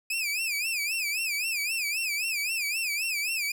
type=tone with vibrato; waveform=sawtooth; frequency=2489 Hz; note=D#7; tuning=in tune; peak=-24 dBFS; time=0.1-3.52 s; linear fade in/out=5 ms; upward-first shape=sine; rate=3.8 Hz; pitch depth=160 cents each way; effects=none